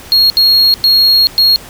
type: tone bursts at uneven times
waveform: triangle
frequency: 4291 Hz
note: C8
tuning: 43 cents sharp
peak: -4 dBFS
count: 4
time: 0.12-0.3 / 0.37-0.74 / 0.84-1.27 / 1.38-1.56 s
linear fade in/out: 0 ms
effects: pink hiss -33 dBFS RMS until 1.69 s